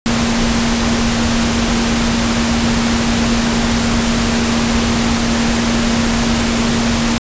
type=tone in noise; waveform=sine; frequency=232.3 Hz; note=A#3; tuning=6 cents flat; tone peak=-15 dBFS; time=0.06-7.18 s; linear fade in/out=0 ms; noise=pink; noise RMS=-17 dBFS; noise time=0.06-7.18 s; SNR=-1 dB; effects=resampled to 16000 Hz